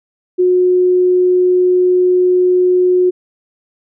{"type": "tone", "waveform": "sine", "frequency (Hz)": 363.2, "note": "F#4", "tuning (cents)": -32, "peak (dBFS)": -8, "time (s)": [0.38, 3.11], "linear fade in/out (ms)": 20, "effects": []}